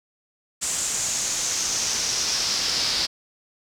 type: noise with band-pass filter sweep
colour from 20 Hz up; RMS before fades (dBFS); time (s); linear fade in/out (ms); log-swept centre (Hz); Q
brown; -25; 0.61-3.07; 20; 7600 to 4800; 4.2
effects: none